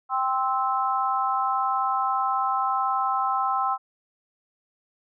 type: chord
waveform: sine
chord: C major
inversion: second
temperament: just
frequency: 784.9 / 1046.5 / 1308.1 Hz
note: G5 / C6 / E6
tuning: +2 / 0 / -14 cents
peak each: -26 dBFS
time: 0.09-3.78 s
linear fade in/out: 50 ms
effects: none